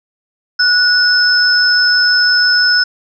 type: tone pair together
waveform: sine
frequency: 1468 / 5231 Hz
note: F#6 / E8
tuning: -14 / -14 cents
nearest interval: octave + minor seventh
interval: 2200 cents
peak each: -11 dBFS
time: 0.59-2.84 s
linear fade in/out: 10 ms
effects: none